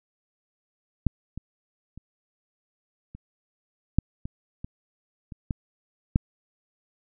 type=clicks; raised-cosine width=5 ms; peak=-8 / -22 / -29 / -28 / -6 / -21 / -22 / -26 / -15 / -6 dBFS; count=10; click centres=1.067 / 1.376 / 1.976 / 3.15 / 3.986 / 4.255 / 4.645 / 5.322 / 5.508 / 6.159 s; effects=none